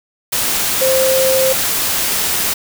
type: tone in noise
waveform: sine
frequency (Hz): 525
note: C5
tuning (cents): +6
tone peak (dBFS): -12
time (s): 0.81-1.53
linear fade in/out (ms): 10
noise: white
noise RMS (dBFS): -17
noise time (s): 0.32-2.54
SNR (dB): +2
effects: none